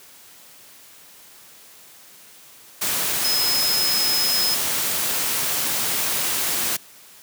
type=tone in noise; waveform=sine; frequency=5120 Hz; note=D#8; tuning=49 cents sharp; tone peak=-20 dBFS; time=3.24-4.55 s; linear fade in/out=10 ms; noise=white; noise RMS=-23 dBFS; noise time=2.81-6.77 s; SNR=0 dB; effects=white hiss -47 dBFS RMS until 7.22 s + high-pass 100 Hz 12 dB/octave